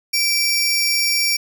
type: tone pair together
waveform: sawtooth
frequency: 2332 / 5546 Hz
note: D7 / F8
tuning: -13 / -13 cents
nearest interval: octave + minor third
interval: 1500 cents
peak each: -16 dBFS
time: 0.13-1.37 s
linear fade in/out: 10 ms
effects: 8-bit